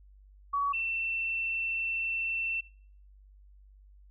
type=tone pair in turn; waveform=sine; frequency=1130 / 2688 Hz; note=C#6 / E7; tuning=+33 / +33 cents; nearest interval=octave + minor third; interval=1500 cents; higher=second; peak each=-26 / -29 dBFS; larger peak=first; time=0.53-0.73 / 0.73-2.61 s; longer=second; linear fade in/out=10 ms; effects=noise-tail reverb RT60 0.5 s tail -21 dB re dry + added 49 Hz sine -53 dBFS peak until 4.1 s